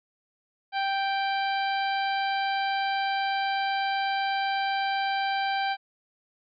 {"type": "harmonic tone with a mistuned harmonic", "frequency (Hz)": 784, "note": "G5", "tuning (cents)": 0, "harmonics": [1, 2, 3, 4, 5, 6], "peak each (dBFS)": [-26, -32, -36, -38, -40, -42], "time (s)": [0.72, 5.77], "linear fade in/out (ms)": 50, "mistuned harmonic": 5, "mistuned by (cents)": 16, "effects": []}